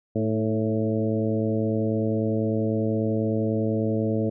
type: harmonic tone with a mistuned harmonic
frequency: 110.1 Hz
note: A2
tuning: 2 cents sharp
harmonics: 1 / 2 / 3 / 4 / 5 / 6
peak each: -27 / -26 / -29 / -29 / -31 / -36 dBFS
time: 0.15-4.3 s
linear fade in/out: 10 ms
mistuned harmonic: 3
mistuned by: -33 cents
effects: none